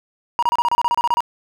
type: tone bursts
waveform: triangle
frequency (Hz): 952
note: A#5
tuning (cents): +36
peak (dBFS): -12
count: 13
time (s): 0.39-1.205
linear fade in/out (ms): 0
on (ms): 35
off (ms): 30
effects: none